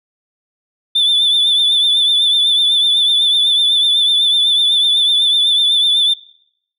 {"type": "tone with vibrato", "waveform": "sine", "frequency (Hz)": 3520, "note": "A7", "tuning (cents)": 0, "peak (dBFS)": -8, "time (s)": [0.95, 6.14], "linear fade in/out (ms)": 10, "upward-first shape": "triangle", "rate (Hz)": 8, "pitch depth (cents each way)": 56, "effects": ["noise-tail reverb RT60 0.7 s tail -22 dB re dry", "tanh soft clip ceiling -8 dBFS"]}